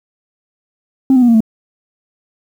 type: tone with pitch steps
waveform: sine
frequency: 265.1 / 253.3 / 242 / 231.2 / 220.9 Hz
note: C4 / B3 / B3 / A#3 / A3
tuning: +23 / +44 / -35 / -14 / +7 cents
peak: -4 dBFS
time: 1.1-1.405 s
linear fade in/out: 2 ms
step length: 61 ms
effects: tanh soft clip ceiling -4 dBFS + 7-bit